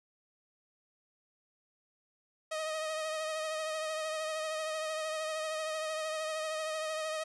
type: tone with vibrato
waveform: sawtooth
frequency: 627 Hz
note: D#5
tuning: 13 cents sharp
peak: -30 dBFS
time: 2.51-7.24 s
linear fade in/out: 10 ms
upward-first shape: triangle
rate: 13 Hz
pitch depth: 36 cents each way
effects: resampled to 24000 Hz